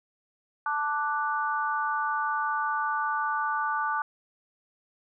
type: chord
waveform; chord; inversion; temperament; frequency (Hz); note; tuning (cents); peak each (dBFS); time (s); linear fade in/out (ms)
sine; D major; second; equal; 880 / 1174.7 / 1480; A5 / D6 / F#6; 0 / 0 / 0; -30 / -29 / -31; 0.66-4.02; 2
effects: none